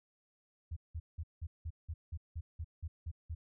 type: tone bursts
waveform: sine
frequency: 81 Hz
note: E2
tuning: 30 cents flat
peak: -37 dBFS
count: 12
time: 0.71-3.35 s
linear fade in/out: 10 ms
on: 55 ms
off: 180 ms
effects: none